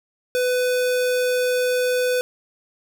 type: tone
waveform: square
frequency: 499.6 Hz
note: B4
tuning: 20 cents sharp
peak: -19 dBFS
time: 0.35-2.21 s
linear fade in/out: 0 ms
effects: none